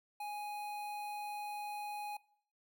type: tone with notch filter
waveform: square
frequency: 830.6 Hz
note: G#5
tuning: in tune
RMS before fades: -42 dBFS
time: 0.2-2.17 s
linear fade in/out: 5 ms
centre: 6400 Hz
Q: 1.2
effects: noise-tail reverb RT60 0.6 s tail -21 dB re dry